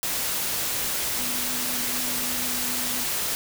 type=tone in noise; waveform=sine; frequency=247.2 Hz; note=B3; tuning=2 cents sharp; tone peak=-37 dBFS; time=1.18-3.04 s; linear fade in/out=0 ms; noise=white; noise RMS=-27 dBFS; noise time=0.03-3.35 s; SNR=-13 dB; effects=none